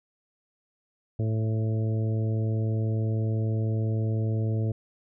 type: harmonic tone with a mistuned harmonic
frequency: 110 Hz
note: A2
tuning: in tune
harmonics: 1 / 2 / 3 / 4 / 5 / 6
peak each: -24 / -35 / -37 / -38 / -42 / -45 dBFS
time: 1.19-4.72 s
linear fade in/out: 5 ms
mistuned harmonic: 6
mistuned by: +16 cents
effects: none